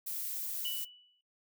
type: noise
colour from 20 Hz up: violet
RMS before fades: -38 dBFS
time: 0.06-0.85 s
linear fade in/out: 10 ms
type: tone with exponential decay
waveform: sine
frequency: 2960 Hz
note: F#7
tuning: in tune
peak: -33 dBFS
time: 0.65-1.21 s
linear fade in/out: 2 ms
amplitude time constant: 120 ms
effects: noise-tail reverb RT60 0.1 s tail -18 dB re dry